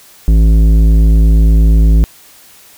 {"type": "tone with tanh clipping", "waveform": "triangle", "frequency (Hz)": 54.2, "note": "A1", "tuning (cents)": -25, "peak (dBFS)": -6, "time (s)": [0.28, 2.04], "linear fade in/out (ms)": 0, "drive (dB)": 16, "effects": ["white hiss -41 dBFS RMS until 2.77 s"]}